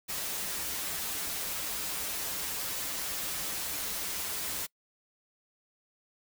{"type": "noise with comb filter", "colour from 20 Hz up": "white", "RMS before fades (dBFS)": -35, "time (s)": [0.08, 4.67], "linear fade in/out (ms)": 20, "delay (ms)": 8.2, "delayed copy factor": -0.7, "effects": ["noise-tail reverb RT60 0.1 s tail -24 dB re dry"]}